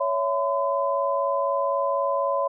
sine tone cluster, 558 / 662 / 1017 Hz, C#5 / E5 / C6, +11 / +7 / -50 cents, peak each -24 / -29 / -25 dBFS, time 0-2.48 s, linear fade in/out 10 ms, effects none

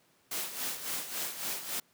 white noise with tremolo, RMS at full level -34 dBFS, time 0.31-1.8 s, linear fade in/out 5 ms, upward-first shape sine, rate 3.6 Hz, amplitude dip 65%, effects pink hiss -67 dBFS RMS until 1.93 s + high-pass 150 Hz 12 dB/octave

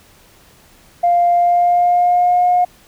sine tone with pitch glide, 698.5 to 716.9 Hz, F5 to F5, 0 to +45 cents, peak -9 dBFS, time 1.03-2.65 s, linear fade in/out 10 ms, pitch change +45 cents, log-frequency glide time 1.32-2.46 s, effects tanh soft clip ceiling -5 dBFS + pink hiss -48 dBFS RMS until 2.87 s

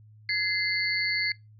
sine tone cluster, 1692 / 2072 / 4352 / 4540 Hz, G#6 / C7 / C#8 / C#8, +32 / -17 / -33 / +41 cents, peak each -35 / -27 / -32 / -33 dBFS, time 0.29-1.32 s, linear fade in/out 2 ms, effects noise-tail reverb RT60 0.2 s tail -23 dB re dry + added 107 Hz sine -50 dBFS peak until 1.59 s

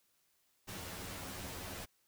pink noise with comb filter, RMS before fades -45 dBFS, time 0.67-1.86 s, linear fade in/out 20 ms, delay 11 ms, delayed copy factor +0.8, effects white hiss -75 dBFS RMS until 2.07 s

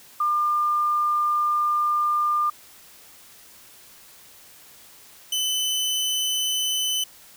sine / sawtooth tone pair in turn, 1200 / 3024 Hz, D6 / F#7, +37 / +37 cents, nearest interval octave + major third, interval 1600 cents, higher second, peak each -19 dBFS, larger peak neither, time 0.2-2.5 / 5.32-7.04 s, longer first, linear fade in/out 5 ms, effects white hiss -49 dBFS RMS until 7.36 s

